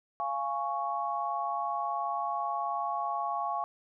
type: chord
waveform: sine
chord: Db major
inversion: first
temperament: just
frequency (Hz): 693 / 831.5 / 1108.7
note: F5 / Ab5 / Db6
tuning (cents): -14 / +2 / 0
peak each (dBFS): -35 / -34 / -33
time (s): 0.2-3.64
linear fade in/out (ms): 0
effects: none